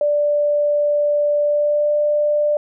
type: tone with pitch glide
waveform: sine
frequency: 587.3 to 593.1 Hz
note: D5 to D5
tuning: 0 to +17 cents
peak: -14 dBFS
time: 0.01-2.57 s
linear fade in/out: 2 ms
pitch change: +17 cents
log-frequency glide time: 1.42-1.94 s
effects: none